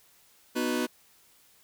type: chord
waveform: sawtooth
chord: B major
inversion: none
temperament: just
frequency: 246.9 / 308.7 / 370.4 Hz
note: B3 / D#4 / F#4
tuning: 0 / -14 / +2 cents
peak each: -25 / -28 / -28 dBFS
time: 0.55-0.87 s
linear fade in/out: 20 ms
effects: white hiss -61 dBFS RMS until 1.63 s